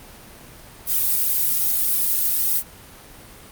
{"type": "noise with flanger", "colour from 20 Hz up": "violet", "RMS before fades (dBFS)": -20, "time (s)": [0.86, 2.63], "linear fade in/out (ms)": 50, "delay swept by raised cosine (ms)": [1.7, 2.61], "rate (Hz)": 1.2, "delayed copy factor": -0.95, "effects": ["pink hiss -43 dBFS RMS until 3.51 s", "Opus 32 kbps"]}